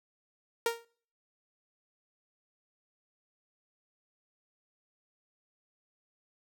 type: tone with exponential decay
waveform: sawtooth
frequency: 464.7 Hz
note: A#4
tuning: 5 cents flat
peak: -20 dBFS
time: 0.66-0.85 s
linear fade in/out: 2 ms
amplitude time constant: 40 ms
effects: noise-tail reverb RT60 0.5 s tail -24 dB re dry